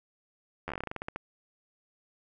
slowing click train, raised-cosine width 0.5 ms, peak -20 dBFS, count 15, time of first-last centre 0.68-1.16 s, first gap 11 ms, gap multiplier 1.16, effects none

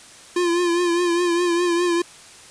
square tone with vibrato, 347.5 Hz, F4, 9 cents flat, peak -18 dBFS, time 0.36-2.02 s, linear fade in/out 5 ms, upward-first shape triangle, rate 4.9 Hz, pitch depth 56 cents each way, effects white hiss -44 dBFS RMS until 2.5 s + resampled to 22050 Hz

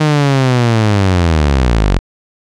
sawtooth linear sweep, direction down, 155.56 to 42.97 Hz, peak -5 dBFS, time 0-1.99 s, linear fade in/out 10 ms, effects low-pass 6000 Hz 12 dB/octave

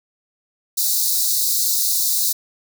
white high-pass noise, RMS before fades -19 dBFS, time 0.77-2.33 s, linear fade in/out 10 ms, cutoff 3800 Hz, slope 96 dB/octave, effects none

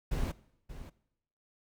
brown noise with echo, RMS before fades -32 dBFS, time 0.11-0.32 s, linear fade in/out 10 ms, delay 580 ms, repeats 1, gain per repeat -13 dB, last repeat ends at 0.9 s, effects noise-tail reverb RT60 0.8 s tail -20 dB re dry

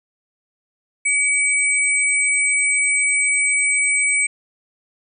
sine tone pair together, 2274 / 8104 Hz, C#7 / B8, +44 / +44 cents, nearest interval octave + minor seventh, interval 2200 cents, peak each -17 / -19 dBFS, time 1.05-4.27 s, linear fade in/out 10 ms, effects none

